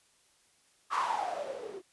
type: noise with low-pass filter sweep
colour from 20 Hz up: violet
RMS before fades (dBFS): -34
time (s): 0.9-1.82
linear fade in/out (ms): 50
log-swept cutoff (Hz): 1200 to 360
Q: 10
effects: white hiss -67 dBFS RMS until 1.92 s + resampled to 24000 Hz